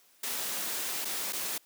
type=noise with dropouts; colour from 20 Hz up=white; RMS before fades=-34 dBFS; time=0.23-1.58 s; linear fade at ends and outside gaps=5 ms; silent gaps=1.048-1.052 / 1.325-1.33 s; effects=white hiss -63 dBFS RMS until 1.65 s + high-pass 200 Hz 12 dB/octave